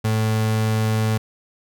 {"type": "tone", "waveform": "35% pulse", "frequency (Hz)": 109.7, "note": "A2", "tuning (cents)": -5, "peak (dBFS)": -16, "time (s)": [0.04, 1.18], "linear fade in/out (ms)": 10, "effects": []}